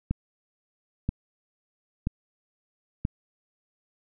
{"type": "click train", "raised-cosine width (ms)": 5, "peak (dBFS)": -13, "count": 4, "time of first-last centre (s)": [0.11, 3.051], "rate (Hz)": 1.02, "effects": []}